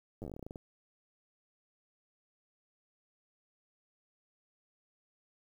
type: slowing click train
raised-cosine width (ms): 2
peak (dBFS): -30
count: 15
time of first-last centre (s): 0.22-0.558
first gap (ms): 9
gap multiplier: 1.14
effects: 10-bit